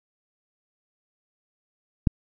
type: click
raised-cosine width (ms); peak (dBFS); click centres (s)
5; -5; 2.072
effects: none